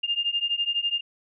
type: beating tone pair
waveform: sine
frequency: 2805 / 2817 Hz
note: F7 / F7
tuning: +7 / +14 cents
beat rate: 12 Hz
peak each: -27 / -26 dBFS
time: 0.03-1.01 s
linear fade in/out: 10 ms
effects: none